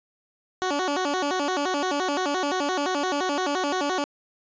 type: tone with vibrato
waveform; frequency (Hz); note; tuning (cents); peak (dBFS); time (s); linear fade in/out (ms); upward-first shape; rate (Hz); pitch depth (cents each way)
15% pulse; 326.4; E4; -17; -17; 0.62-4.04; 0; square; 5.8; 220
effects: resampled to 16000 Hz